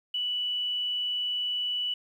sine tone, 2960 Hz, F#7, in tune, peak -27 dBFS, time 0.14-1.94 s, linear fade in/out 5 ms, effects 10-bit

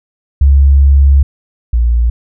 sine tone pair in turn, 69.3 / 58.65 Hz, C#2 / A#1, 0 / +11 cents, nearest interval minor third, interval 289 cents, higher first, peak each -3 / -7 dBFS, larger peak first, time 0.41-1.23 / 1.73-2.1 s, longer first, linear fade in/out 5 ms, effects none

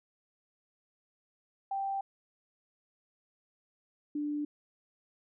sine tone pair in turn, 784 / 294.9 Hz, G5 / D4, 0 / +7 cents, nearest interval octave + perfect fourth, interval 1693 cents, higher first, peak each -31 / -31 dBFS, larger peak neither, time 1.71-2.01 / 4.15-4.45 s, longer neither, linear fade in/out 5 ms, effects none

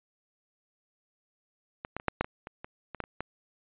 clicks, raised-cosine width 0.5 ms, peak -21 / -18 / -28 / -10 / -10 / -21 / -25 / -25 / -24 / -16 / -28 / -18 dBFS, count 12, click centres 1.849 / 1.966 / 1.999 / 2.083 / 2.21 / 2.245 / 2.471 / 2.645 / 2.947 / 3.003 / 3.039 / 3.206 s, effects resampled to 8000 Hz

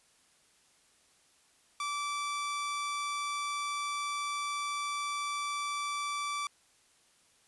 sawtooth tone, 1162 Hz, D6, 19 cents flat, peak -29 dBFS, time 1.8-6.47 s, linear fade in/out 2 ms, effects white hiss -66 dBFS RMS until 7.47 s + resampled to 24000 Hz

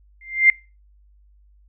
sine tone with exponential growth, 2096 Hz, C7, 2 cents sharp, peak -6 dBFS, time 0.21-0.5 s, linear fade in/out 2 ms, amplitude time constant 63 ms, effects noise-tail reverb RT60 0.3 s tail -22 dB re dry + added 50 Hz sine -51 dBFS peak until 1.68 s

